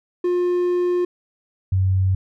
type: tone pair in turn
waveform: triangle / sine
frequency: 355.6 / 94.57 Hz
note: F4 / F#2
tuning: +31 / +38 cents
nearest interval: octave + major seventh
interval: 2293 cents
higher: first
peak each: -15 dBFS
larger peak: neither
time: 0.24-1.05 / 1.72-2.15 s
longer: first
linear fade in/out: 5 ms
effects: none